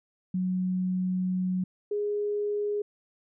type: tone pair in turn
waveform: sine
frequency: 184.1 / 413.8 Hz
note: F#3 / G#4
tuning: -8 / -6 cents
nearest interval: octave + major second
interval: 1402 cents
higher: second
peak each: -25 / -26 dBFS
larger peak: first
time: 0.34-1.64 / 1.91-2.82 s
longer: first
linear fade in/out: 5 ms
effects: none